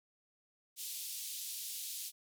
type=band-pass noise; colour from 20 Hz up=white; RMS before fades=-43 dBFS; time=0.76-2.12 s; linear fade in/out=50 ms; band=3100 to 15000 Hz; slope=24 dB/octave; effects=none